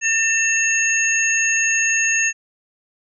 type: tone cluster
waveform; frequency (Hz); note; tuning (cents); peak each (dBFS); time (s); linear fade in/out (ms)
sine; 1806 / 2679 / 6550; A6 / E7 / G#8; +45 / +27 / -25; -20; 0.01-2.33; 50
effects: none